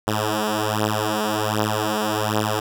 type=beating tone pair; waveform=5% pulse; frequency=106.3 / 107.6 Hz; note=G#2 / A2; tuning=+41 / -38 cents; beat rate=1.3 Hz; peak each=-12 dBFS; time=0.07-2.6 s; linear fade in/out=5 ms; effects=none